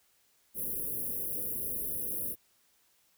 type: band-stop noise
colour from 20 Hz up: white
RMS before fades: -35 dBFS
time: 0.54-2.36 s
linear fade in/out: 50 ms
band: 560 to 10000 Hz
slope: 96 dB/octave
effects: white hiss -69 dBFS RMS until 3.17 s